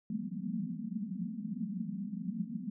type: band-pass noise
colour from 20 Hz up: white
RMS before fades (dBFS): -38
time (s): 0.1-2.7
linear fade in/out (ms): 2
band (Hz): 170 to 240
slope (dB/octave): 96
effects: none